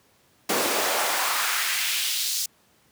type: noise with high-pass filter sweep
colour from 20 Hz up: pink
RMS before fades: -25 dBFS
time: 0.49-2.46 s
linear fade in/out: 5 ms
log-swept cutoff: 320 to 5400 Hz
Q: 1.5
effects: pink hiss -61 dBFS RMS until 2.91 s + high-pass 100 Hz 12 dB/octave